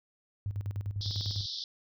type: tone with tremolo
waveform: sine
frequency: 101 Hz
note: G#2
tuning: 48 cents flat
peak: -30 dBFS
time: 0.46-1.46 s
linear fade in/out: 0 ms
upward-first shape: square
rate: 10 Hz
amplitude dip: 70%
type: band-pass noise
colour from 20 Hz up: pink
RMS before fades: -38 dBFS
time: 1.01-1.64 s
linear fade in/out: 2 ms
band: 3400 to 5400 Hz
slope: 96 dB/octave
effects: none